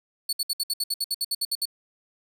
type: tone bursts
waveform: sawtooth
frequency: 4435 Hz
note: C#8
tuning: in tune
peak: -21 dBFS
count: 14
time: 0.29-1.655 s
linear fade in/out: 5 ms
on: 39 ms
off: 63 ms
effects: none